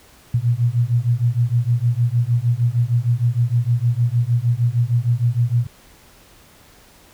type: beating tone pair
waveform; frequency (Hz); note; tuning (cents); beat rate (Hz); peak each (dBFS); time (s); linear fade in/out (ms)
sine; 116.54 / 123.04; A#2 / B2; 0 / -6; 6.5; -18; 0.34-5.67; 5
effects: pink hiss -49 dBFS RMS until 7.13 s